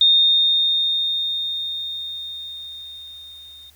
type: tone with level ramp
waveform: sine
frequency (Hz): 3667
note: A#7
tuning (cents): -29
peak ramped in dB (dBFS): -10 to -40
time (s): 0.01-3.7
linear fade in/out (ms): 2
effects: added 73 Hz sine -55 dBFS peak until 3.75 s + white hiss -55 dBFS RMS until 3.75 s